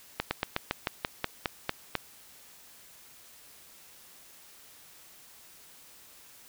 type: slowing click train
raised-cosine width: 0.3 ms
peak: -11 dBFS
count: 11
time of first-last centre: 0.2-1.953 s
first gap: 110 ms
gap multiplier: 1.1
effects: white hiss -54 dBFS RMS until 6.48 s